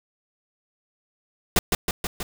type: noise with echo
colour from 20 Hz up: pink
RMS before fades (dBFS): -18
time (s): 1.56-1.59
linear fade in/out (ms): 2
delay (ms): 160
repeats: 4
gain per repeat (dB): -3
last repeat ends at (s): 2.23
effects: none